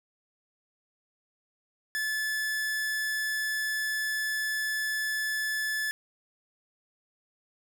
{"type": "tone", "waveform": "45% pulse", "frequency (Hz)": 1732, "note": "A6", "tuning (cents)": -28, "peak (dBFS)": -28, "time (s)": [1.95, 5.91], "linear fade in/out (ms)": 0, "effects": []}